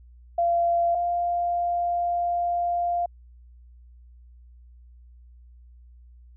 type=tone pair in turn; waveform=sine; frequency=687 / 697.4 Hz; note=F5 / F5; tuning=-29 / -3 cents; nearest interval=unison; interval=26 cents; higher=second; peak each=-19 / -22 dBFS; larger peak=first; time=0.38-0.95 / 0.95-3.06 s; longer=second; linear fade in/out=5 ms; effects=added 60 Hz sine -47 dBFS peak until 6.36 s